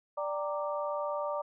harmonic tone with a mistuned harmonic, 196 Hz, G3, in tune, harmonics 3 / 4 / 5 / 6, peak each -33 / -43 / -38 / -38 dBFS, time 0.17-1.42 s, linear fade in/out 10 ms, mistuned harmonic 5, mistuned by -95 cents, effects none

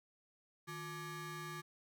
25% pulse ring-modulated tone, 510 Hz, C5, 44 cents flat, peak -37 dBFS, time 0.67-1.62 s, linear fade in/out 20 ms, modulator 665 Hz, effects none

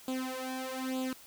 sawtooth tone with flanger, 259.3 Hz, C4, 15 cents flat, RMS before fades -36 dBFS, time 0.08-1.13 s, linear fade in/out 2 ms, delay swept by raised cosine 0.26 to 2.66 ms, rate 1.1 Hz, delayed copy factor +0.9, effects white hiss -54 dBFS RMS until 1.26 s

